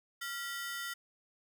sawtooth ring-modulated tone, 1661.2 Hz, G#6, in tune, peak -31 dBFS, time 0.21-0.94 s, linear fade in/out 10 ms, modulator 276 Hz, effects none

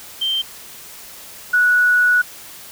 sine tone pair in turn, 3136 / 1469.8 Hz, G7 / F#6, 0 / -12 cents, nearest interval octave + minor second, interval 1312 cents, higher first, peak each -17 / -11 dBFS, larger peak second, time 0.21-0.42 / 1.53-2.22 s, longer second, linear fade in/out 10 ms, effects white hiss -38 dBFS RMS until 2.71 s

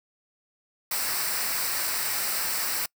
white noise with comb filter, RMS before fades -28 dBFS, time 0.91-2.86 s, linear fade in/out 5 ms, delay 0.3 ms, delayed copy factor -0.6, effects noise-tail reverb RT60 0.1 s tail -26 dB re dry

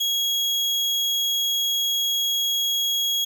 35% pulse tone, 3310 Hz, G#7, 6 cents flat, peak -19 dBFS, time 0-3.25 s, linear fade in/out 10 ms, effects none

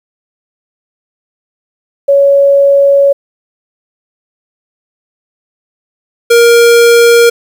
sine / square tone pair in turn, 559 / 469.9 Hz, C#5 / A#4, +14 / +14 cents, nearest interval minor third, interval 300 cents, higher first, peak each -3 dBFS, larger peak neither, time 2.08-3.13 / 6.3-7.3 s, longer first, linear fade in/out 10 ms, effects 7-bit

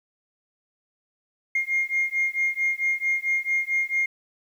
sine beating tone pair, 2126 / 2130.5 Hz, C7 / C7, +27 / +31 cents, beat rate 4.5 Hz, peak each -24 dBFS, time 1.55-4.06 s, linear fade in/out 5 ms, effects tanh soft clip ceiling -16 dBFS + 9-bit

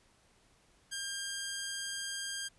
10% pulse tone, 1603 Hz, G6, 38 cents sharp, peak -28 dBFS, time 0.91-2.49 s, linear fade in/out 20 ms, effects pink hiss -67 dBFS RMS until 2.58 s + resampled to 24000 Hz

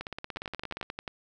two click trains, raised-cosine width 0.3 ms, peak -19 / -20 dBFS, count 9 / 15, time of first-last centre 0.37-1.078 / 0.01-0.829 s, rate 11.3 / 17.1 Hz, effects none

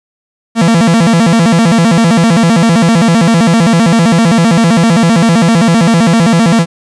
45% pulse tone with vibrato, 195.7 Hz, G3, 3 cents flat, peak -5 dBFS, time 0.55-6.66 s, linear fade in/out 50 ms, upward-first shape square, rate 7.7 Hz, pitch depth 270 cents each way, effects resampled to 22050 Hz + 7-bit

